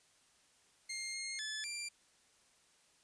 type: tone with pitch steps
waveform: 15% pulse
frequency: 2119 / 2138 / 1729 / 2368 Hz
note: C7 / C7 / A6 / D7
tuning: +21 / +37 / -31 / +14 cents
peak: -33 dBFS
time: 0.89-1.89 s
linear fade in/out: 10 ms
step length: 250 ms
effects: white hiss -69 dBFS RMS until 3.03 s + resampled to 22050 Hz